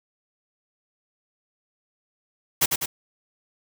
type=noise with echo; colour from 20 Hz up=white; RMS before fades=-19 dBFS; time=2.61-2.66 s; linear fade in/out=10 ms; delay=100 ms; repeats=2; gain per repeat=-4 dB; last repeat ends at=2.86 s; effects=none